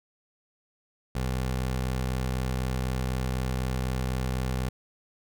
20% pulse tone, 64 Hz, C2, 38 cents flat, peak -22 dBFS, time 1.15-4.69 s, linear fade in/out 5 ms, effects none

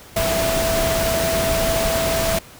sine tone in noise, 659.3 Hz, E5, in tune, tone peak -20 dBFS, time 0.16-2.39 s, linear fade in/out 5 ms, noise pink, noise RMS -22 dBFS, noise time 0.16-2.39 s, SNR -1 dB, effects pink hiss -43 dBFS RMS until 2.59 s

